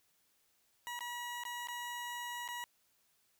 20% pulse tone with dropouts, 964 Hz, B5, 42 cents flat, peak -35 dBFS, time 0.87-2.64 s, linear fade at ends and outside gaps 0 ms, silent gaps 0.991-1.007 / 1.436-1.452 / 1.672-1.685 / 2.478-2.487 s, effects white hiss -74 dBFS RMS until 3.39 s

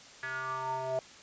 square tone with band-pass filter sweep, 130.81 Hz, C3, in tune, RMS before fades -35 dBFS, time 0.23-0.99 s, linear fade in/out 0 ms, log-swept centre 1700 to 640 Hz, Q 6.9, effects white hiss -52 dBFS RMS until 1.22 s + resampled to 16000 Hz

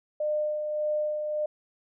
sine tone with tremolo, 604 Hz, D5, 48 cents sharp, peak -24 dBFS, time 0.2-1.46 s, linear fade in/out 5 ms, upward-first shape sine, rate 1.7 Hz, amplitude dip 40%, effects none

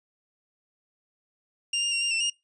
sawtooth tone with pitch steps, 2796 / 2812 / 2755 / 2797 / 2687 / 2836 Hz, F7 / F7 / F7 / F7 / E7 / F7, +1 / +11 / -24 / +2 / +33 / +26 cents, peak -21 dBFS, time 1.73-2.3 s, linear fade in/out 5 ms, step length 95 ms, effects noise-tail reverb RT60 0.2 s tail -22 dB re dry + resampled to 22050 Hz

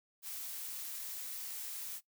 blue noise, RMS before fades -43 dBFS, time 0.22-2.01 s, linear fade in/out 50 ms, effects noise-tail reverb RT60 0.1 s tail -17 dB re dry

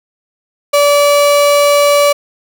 35% pulse tone, 577 Hz, D5, 31 cents flat, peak -5 dBFS, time 0.73-2.13 s, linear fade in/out 10 ms, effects none

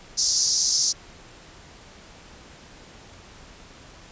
pink band-pass noise, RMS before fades -22 dBFS, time 0.17-0.93 s, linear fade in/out 20 ms, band 5000 to 6500 Hz, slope 48 dB/octave, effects pink hiss -47 dBFS RMS until 4.11 s + resampled to 16000 Hz

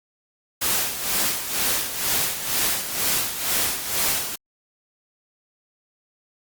white noise with tremolo, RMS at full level -21 dBFS, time 0.61-4.36 s, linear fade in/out 10 ms, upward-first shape sine, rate 2.1 Hz, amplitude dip 65%, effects Opus 48 kbps

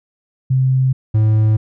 sine / triangle tone pair in turn, 130.81 / 108.55 Hz, C3 / A2, 0 / -23 cents, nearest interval minor third, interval 323 cents, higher first, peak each -11 / -8 dBFS, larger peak second, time 0.5-0.93 / 1.14-1.57 s, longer neither, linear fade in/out 10 ms, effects none

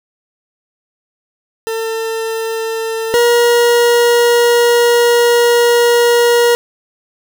40% pulse tone pair in turn, 449.3 / 476 Hz, A4 / A#4, +36 / +36 cents, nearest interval minor second, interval 100 cents, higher second, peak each -16 / -7 dBFS, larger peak second, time 1.67-3.14 / 3.14-6.55 s, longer second, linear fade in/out 0 ms, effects none

